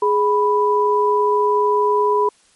sine tone pair together, 416.6 / 987.8 Hz, G#4 / B5, +5 / 0 cents, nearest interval octave + minor third, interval 1495 cents, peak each -16 dBFS, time 0.02-2.29 s, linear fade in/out 5 ms, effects white hiss -55 dBFS RMS until 2.55 s + MP3 48 kbps

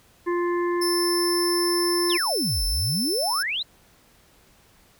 harmonic tone, 349.2 Hz, F4, in tune, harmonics 1 / 3 / 5 / 6, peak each -22 / -29 / -35 / -42 dBFS, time 0.26-2.18 s, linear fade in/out 20 ms
sawtooth tone, 5300 Hz, E8, 9 cents sharp, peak -22 dBFS, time 0.81-3.43 s, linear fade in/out 10 ms
sine exponential two-way sweep, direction down then up, 4186 to 41.2 to 4186 Hz, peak -24 dBFS, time 2.09-3.63 s, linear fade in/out 10 ms, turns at 2.65 s
effects pink hiss -57 dBFS RMS until 4.99 s

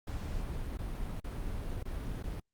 brown noise with dropouts, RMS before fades -37 dBFS, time 0.07-2.4 s, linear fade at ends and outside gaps 5 ms, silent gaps 0.774-0.788 / 1.202-1.242 / 1.83-1.853 / 2.228-2.237 s, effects Opus 48 kbps

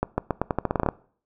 accelerating click train, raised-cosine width 1 ms, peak -8 dBFS, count 13, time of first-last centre 0.03-0.888 s, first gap 150 ms, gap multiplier 0.85, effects noise-tail reverb RT60 0.5 s tail -21 dB re dry

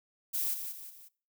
violet noise with echo, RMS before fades -32 dBFS, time 0.33-0.55 s, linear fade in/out 20 ms, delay 180 ms, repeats 3, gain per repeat -7 dB, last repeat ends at 1.09 s, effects noise-tail reverb RT60 0.4 s tail -22 dB re dry

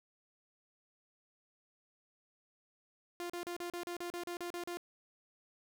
sawtooth tone bursts, 349.2 Hz, F4, in tune, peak -35 dBFS, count 12, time 3.2-4.771 s, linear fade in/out 0 ms, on 97 ms, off 37 ms, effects none

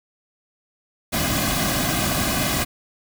pink noise with comb filter, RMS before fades -22 dBFS, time 1.12-2.65 s, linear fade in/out 20 ms, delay 2.2 ms, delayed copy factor -0.75, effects none

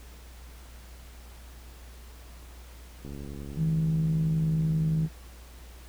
click train, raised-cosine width 3 ms, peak -28 dBFS, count 143, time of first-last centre 3.05-5.061 s, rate 70.6 Hz
sine tone with pitch glide, 160 to 159.08 Hz, D#3 to D#3, +49 to +39 cents, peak -23 dBFS, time 3.56-5.09 s, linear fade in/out 50 ms, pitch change -10 cents, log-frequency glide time 4.01-4.76 s
effects added 60 Hz sine -45 dBFS peak until 5.88 s + pink hiss -53 dBFS RMS until 5.88 s

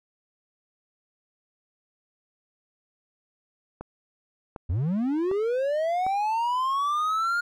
click train, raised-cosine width 1 ms, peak -22 dBFS, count 4, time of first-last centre 3.81-6.066 s, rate 1.33 Hz
triangle linear sweep, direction up, 73.1 to 1426 Hz, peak -21 dBFS, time 4.69-7.41 s, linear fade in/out 10 ms
effects none

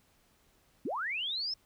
sine linear sweep, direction up, 185 to 5360 Hz, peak -32 dBFS, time 0.85-1.54 s, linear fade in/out 5 ms, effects pink hiss -68 dBFS RMS until 1.65 s

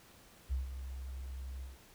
sine tone with ADSR envelope, 65.41 Hz, C2, in tune, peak -30 dBFS, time 0.49-1.79 s, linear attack 33 ms, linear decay 140 ms, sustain -10 dB, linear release 180 ms, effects pink hiss -60 dBFS RMS until 1.94 s

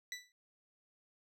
20% pulse tone with exponential decay, 1975.5 Hz, B6, in tune, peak -32 dBFS, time 0.12-0.32 s, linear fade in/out 1 ms, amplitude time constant 43 ms, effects low-pass 12000 Hz 12 dB/octave

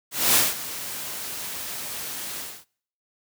white noise with ADSR envelope, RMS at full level -17 dBFS, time 0.11-2.65 s, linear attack 240 ms, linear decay 190 ms, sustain -16 dB, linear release 270 ms, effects noise-tail reverb RT60 0.6 s tail -26 dB re dry + high-pass 80 Hz 12 dB/octave

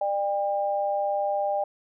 sine tone pair together, 599 / 799.6 Hz, D5 / G5, +34 / +34 cents, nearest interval perfect fourth, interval 500 cents, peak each -26 dBFS, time 0.01-1.64 s, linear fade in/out 5 ms, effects none

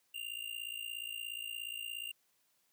square tone with amplitude modulation, 2798 Hz, F7, 3 cents sharp, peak -37 dBFS, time 0.14-2.12 s, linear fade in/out 10 ms, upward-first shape sine, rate 57 Hz, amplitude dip 85%, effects white hiss -75 dBFS RMS until 2.72 s + high-pass 100 Hz 12 dB/octave

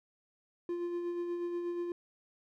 triangle tone with tremolo, 347.9 Hz, F4, 7 cents flat, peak -30 dBFS, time 0.69-1.92 s, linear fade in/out 2 ms, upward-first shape sine, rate 8.3 Hz, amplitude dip 35%, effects none

